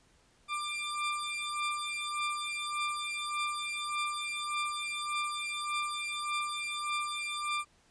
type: beating tone pair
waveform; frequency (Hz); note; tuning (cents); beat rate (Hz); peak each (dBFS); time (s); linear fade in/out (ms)
20% pulse; 1188 / 1189.7; D6 / D6; +20 / +22; 1.7; -31; 0.48-7.65; 50
effects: pink hiss -66 dBFS RMS until 7.9 s + resampled to 22050 Hz